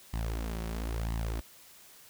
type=tone with flanger; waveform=sawtooth; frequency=55.9 Hz; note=A1; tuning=28 cents sharp; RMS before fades=-34 dBFS; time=0.13-1.41 s; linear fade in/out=10 ms; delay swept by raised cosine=1 to 5.4 ms; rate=1 Hz; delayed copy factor=+0.7; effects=white hiss -55 dBFS RMS until 2.09 s